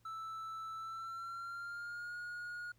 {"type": "tone with pitch glide", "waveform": "triangle", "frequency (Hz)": [1318.5, 1437.8], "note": ["E6", "F6"], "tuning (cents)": [0, 50], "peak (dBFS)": -40, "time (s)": [0.05, 2.72], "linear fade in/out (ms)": 5, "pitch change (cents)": 150, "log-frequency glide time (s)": [0.76, 2.16], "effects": ["added 113 Hz sine -69 dBFS peak until 2.78 s", "pink hiss -75 dBFS RMS until 2.78 s"]}